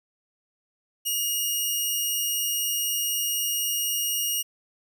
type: tone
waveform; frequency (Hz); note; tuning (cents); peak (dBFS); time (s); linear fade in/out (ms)
10% pulse; 2864; F7; +43; -16; 1.05-4.43; 20
effects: none